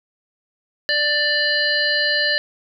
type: harmonic tone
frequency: 590 Hz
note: D5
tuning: 8 cents sharp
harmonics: 1 / 3 / 5 / 7 / 8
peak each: -26 / -19 / -26 / -22 / -27 dBFS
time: 0.89-2.38 s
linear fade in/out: 0 ms
effects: none